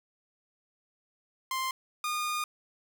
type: tone pair in turn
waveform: sawtooth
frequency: 1048 / 1220.9 Hz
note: C6 / D#6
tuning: +2 / -33 cents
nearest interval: minor third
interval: 265 cents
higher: second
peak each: -26 dBFS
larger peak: neither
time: 1.51-1.71 / 2.04-2.44 s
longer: second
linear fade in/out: 2 ms
effects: none